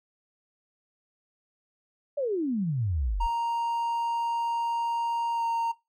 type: exponential sweep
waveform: sine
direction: down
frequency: 599 to 36.71 Hz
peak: -25 dBFS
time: 2.17-3.27 s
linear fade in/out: 10 ms
type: tone with pitch glide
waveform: triangle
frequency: 932.3 to 923.7 Hz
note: A#5 to A#5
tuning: 0 to -16 cents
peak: -24 dBFS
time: 3.2-5.72 s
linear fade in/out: 10 ms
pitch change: -16 cents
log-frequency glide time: 5.33-5.44 s
effects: noise-tail reverb RT60 0.2 s tail -18 dB re dry